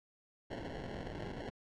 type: noise with sample-and-hold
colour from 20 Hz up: blue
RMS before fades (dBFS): -43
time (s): 0.5-1.5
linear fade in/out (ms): 10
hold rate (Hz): 1225
effects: low-pass 4000 Hz 12 dB/octave